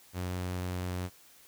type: tone with vibrato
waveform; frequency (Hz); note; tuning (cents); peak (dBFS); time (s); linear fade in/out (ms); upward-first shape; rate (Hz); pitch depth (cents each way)
sawtooth; 90.6; F#2; -36; -29; 0.13-1.1; 50; sine; 20; 16
effects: white hiss -58 dBFS RMS until 1.47 s